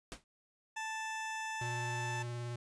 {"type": "noise with exponential decay", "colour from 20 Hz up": "pink", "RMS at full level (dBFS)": -41, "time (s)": [0.12, 0.24], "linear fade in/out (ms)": 0, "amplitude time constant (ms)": 26}
{"type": "tone", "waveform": "20% pulse", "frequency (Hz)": 880, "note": "A5", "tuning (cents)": 0, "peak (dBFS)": -33, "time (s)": [0.76, 2.23], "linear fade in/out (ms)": 10}
{"type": "tone with vibrato", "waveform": "square", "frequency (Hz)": 120, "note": "B2", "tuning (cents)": -49, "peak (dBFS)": -39, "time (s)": [1.61, 2.56], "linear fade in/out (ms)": 5, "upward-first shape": "triangle", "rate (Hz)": 19, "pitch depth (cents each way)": 23}
{"effects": ["resampled to 22050 Hz"]}